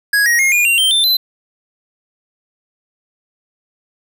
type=tone with pitch steps; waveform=square; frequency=1661.2 / 1886.3 / 2142 / 2432 / 2762 / 3136 / 3561 / 4043 Hz; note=G#6 / A#6 / C7 / D#7 / F7 / G7 / A7 / B7; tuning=0 / +20 / +40 / -40 / -20 / 0 / +20 / +40 cents; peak=-11 dBFS; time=0.13-1.17 s; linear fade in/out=5 ms; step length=130 ms; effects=none